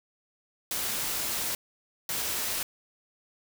white noise bursts at uneven times, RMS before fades -31 dBFS, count 2, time 0.71-1.55 / 2.09-2.63 s, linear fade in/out 2 ms, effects none

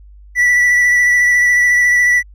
triangle tone with vibrato, 1960 Hz, B6, 14 cents flat, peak -7 dBFS, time 0.35-2.23 s, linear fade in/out 50 ms, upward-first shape sine, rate 14 Hz, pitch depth 16 cents each way, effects added 50 Hz sine -37 dBFS peak until 2.34 s

